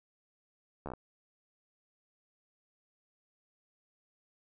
slowing click train, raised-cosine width 1 ms, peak -26 dBFS, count 6, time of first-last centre 0.86-0.936 s, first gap 13 ms, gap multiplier 1.08, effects none

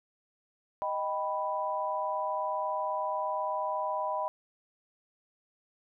sine chord, Eb augmented, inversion none, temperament equal, 622.3 / 784 / 987.8 Hz, Eb5 / G5 / B5, 0 / 0 / 0 cents, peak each -34 / -36 / -32 dBFS, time 0.82-4.28 s, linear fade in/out 0 ms, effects none

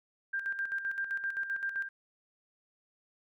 sine tone with tremolo, 1589 Hz, G6, 23 cents sharp, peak -30 dBFS, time 0.33-1.89 s, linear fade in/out 10 ms, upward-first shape square, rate 7.7 Hz, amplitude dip 60%, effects none

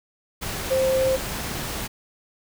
sine tone in noise, 526 Hz, C5, 9 cents sharp, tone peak -18 dBFS, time 0.7-1.17 s, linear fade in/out 20 ms, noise pink, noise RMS -30 dBFS, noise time 0.41-1.88 s, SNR +9 dB, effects none

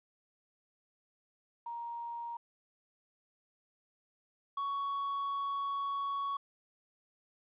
sine / triangle tone pair in turn, 939 / 1116.7 Hz, A#5 / C#6, +12 / +12 cents, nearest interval minor third, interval 300 cents, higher second, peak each -38 / -31 dBFS, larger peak second, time 1.66-2.37 / 4.57-6.37 s, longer second, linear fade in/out 5 ms, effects resampled to 8000 Hz + 12-bit

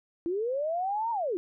sine linear two-way sweep, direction up then down, 325.8 to 946 to 325.8 Hz, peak -27 dBFS, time 0.26-1.37 s, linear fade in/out 0 ms, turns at 1.11 s, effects none

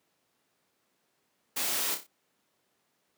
white noise with echo, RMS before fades -31 dBFS, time 1.56-1.95 s, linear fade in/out 10 ms, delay 30 ms, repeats 4, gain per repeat -7 dB, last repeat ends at 2.07 s, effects pink hiss -74 dBFS RMS until 3.17 s + high-pass 200 Hz 12 dB/octave

